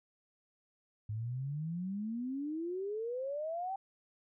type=exponential sweep; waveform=sine; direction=up; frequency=103.83 to 790 Hz; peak=-35 dBFS; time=1.09-3.76 s; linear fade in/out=5 ms; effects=none